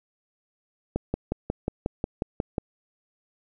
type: click train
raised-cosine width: 2 ms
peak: -12 dBFS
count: 10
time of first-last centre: 0.96-2.582 s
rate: 5.55 Hz
effects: none